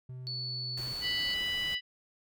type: tone with pitch glide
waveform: triangle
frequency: 127.5 to 126.04 Hz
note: C3 to B2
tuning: -44 to +36 cents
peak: -38 dBFS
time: 0.09-0.93 s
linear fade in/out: 5 ms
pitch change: -20 cents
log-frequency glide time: 0.23-0.73 s
type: tone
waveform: sine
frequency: 4447 Hz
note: C#8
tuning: 5 cents sharp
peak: -35 dBFS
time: 0.27-1.34 s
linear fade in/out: 0 ms
type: noise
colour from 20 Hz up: pink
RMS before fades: -46 dBFS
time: 0.77-1.75 s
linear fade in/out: 5 ms
type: harmonic tone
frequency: 987.8 Hz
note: B5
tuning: in tune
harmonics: 2 / 3 / 4 / 5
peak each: -35 / -32 / -44 / -44 dBFS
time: 1.01-1.81 s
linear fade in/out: 50 ms
effects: none